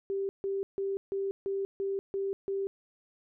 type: tone bursts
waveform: sine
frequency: 392 Hz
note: G4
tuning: in tune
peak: -29 dBFS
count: 8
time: 0.1-2.67 s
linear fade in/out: 0 ms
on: 190 ms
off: 150 ms
effects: none